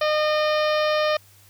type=harmonic tone with a mistuned harmonic; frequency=610 Hz; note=D#5; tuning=34 cents flat; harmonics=1 / 2 / 3 / 4 / 5 / 6 / 7 / 8 / 9; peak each=-20 / -26 / -30 / -32 / -34 / -36 / -37 / -38 / -39 dBFS; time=0.01-1.17 s; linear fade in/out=5 ms; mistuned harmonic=7; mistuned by=-25 cents; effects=added 99 Hz sine -54 dBFS peak until 1.49 s + white hiss -54 dBFS RMS until 1.49 s